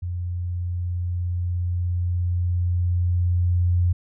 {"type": "tone with level ramp", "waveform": "sine", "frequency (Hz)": 88.3, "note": "F2", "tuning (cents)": 20, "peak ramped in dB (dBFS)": [-25, -16], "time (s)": [0.02, 3.93], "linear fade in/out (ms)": 10, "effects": []}